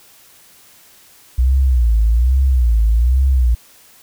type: tone with vibrato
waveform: sine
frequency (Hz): 60.3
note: B1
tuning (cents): -41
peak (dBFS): -9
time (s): 1.38-3.55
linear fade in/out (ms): 10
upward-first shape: sine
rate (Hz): 1.2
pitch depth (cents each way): 180
effects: tanh soft clip ceiling -5 dBFS + white hiss -47 dBFS RMS until 4.02 s